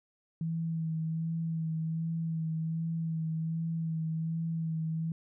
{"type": "tone with vibrato", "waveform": "sine", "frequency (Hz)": 162.3, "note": "E3", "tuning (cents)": -27, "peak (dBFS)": -30, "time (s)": [0.41, 5.12], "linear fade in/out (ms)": 2, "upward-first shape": "sine", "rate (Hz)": 1.3, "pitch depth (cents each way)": 24, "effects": []}